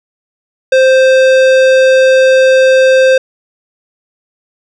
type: tone with tanh clipping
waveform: sine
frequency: 523.3 Hz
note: C5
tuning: in tune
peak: -6 dBFS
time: 0.72-3.18 s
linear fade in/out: 5 ms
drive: 17 dB
effects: none